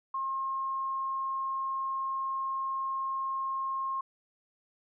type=tone; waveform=sine; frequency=1071 Hz; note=C6; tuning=40 cents sharp; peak=-30 dBFS; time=0.14-4.01 s; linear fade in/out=5 ms; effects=none